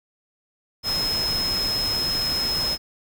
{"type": "tone in noise", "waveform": "sine", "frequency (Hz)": 5150, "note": "E8", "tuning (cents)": -41, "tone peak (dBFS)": -22, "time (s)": [0.83, 2.78], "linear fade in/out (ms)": 50, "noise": "pink", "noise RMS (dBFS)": -31, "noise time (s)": [0.83, 2.78], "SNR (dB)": 6, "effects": []}